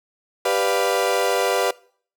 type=chord; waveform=35% pulse; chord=G dominant seventh; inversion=none; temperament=equal; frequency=392 / 493.9 / 587.3 / 698.5 Hz; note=G4 / B4 / D5 / F5; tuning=0 / 0 / 0 / 0 cents; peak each=-23 / -20 / -23 / -23 dBFS; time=0.45-1.71 s; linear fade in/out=5 ms; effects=noise-tail reverb RT60 0.5 s tail -22 dB re dry